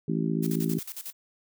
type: harmonic tone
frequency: 55 Hz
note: A1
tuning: in tune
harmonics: 3 / 4 / 5 / 6 / 7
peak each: -28 / -30 / -32 / -34 / -35 dBFS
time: 0.08-0.79 s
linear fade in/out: 5 ms
type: noise with tremolo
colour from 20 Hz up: blue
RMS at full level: -37 dBFS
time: 0.42-1.13 s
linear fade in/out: 20 ms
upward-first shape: square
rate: 11 Hz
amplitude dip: 80%
effects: none